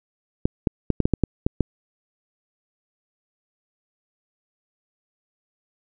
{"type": "clicks", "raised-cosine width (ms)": 3, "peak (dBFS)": -5, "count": 9, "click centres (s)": [0.455, 0.672, 0.903, 1.003, 1.055, 1.137, 1.237, 1.465, 1.607], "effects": []}